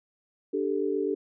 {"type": "chord", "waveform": "sine", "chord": "D suspended fourth", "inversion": "none", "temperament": "equal", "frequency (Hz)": [293.7, 392, 440], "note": ["D4", "G4", "A4"], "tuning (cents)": [0, 0, 0], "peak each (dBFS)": [-31, -28, -30], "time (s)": [0.53, 1.15], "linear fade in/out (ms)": 10, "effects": []}